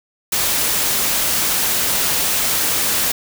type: noise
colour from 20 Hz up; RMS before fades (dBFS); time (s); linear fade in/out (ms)
white; -18; 0.32-3.12; 5
effects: none